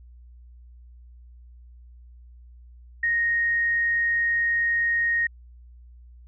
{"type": "tone", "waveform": "sine", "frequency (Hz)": 1864.7, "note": "A#6", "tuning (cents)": 0, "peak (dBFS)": -20, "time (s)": [3.03, 5.27], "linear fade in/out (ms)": 5, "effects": ["added 60 Hz sine -45 dBFS peak until 6.27 s"]}